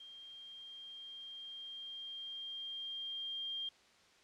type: tone with level ramp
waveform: sine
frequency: 3200 Hz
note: G7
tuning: 35 cents sharp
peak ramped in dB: -50 to -37 dBFS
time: 0-3.69 s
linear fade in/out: 5 ms
effects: white hiss -65 dBFS RMS until 4.23 s + low-pass 5000 Hz 12 dB/octave